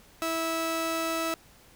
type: tone pair together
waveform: sawtooth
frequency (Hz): 327 / 654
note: E4 / E5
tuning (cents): -14 / -14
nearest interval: octave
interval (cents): 1200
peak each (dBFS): -28 / -24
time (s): 0.22-1.34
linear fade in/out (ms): 0
effects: pink hiss -56 dBFS RMS until 1.75 s